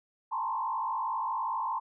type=tone with frequency modulation; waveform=sine; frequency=970 Hz; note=B5; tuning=31 cents flat; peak=-29 dBFS; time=0.31-1.8 s; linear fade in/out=20 ms; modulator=52.4 Hz; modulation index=2; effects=none